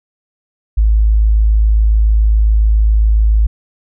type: tone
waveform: sine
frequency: 53.6 Hz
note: A1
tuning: 45 cents flat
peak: -7 dBFS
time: 0.77-3.47 s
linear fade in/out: 10 ms
effects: none